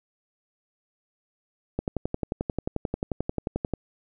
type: click train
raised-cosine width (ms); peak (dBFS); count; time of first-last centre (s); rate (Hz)
2; -13; 23; 1.79-3.737; 11.3
effects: none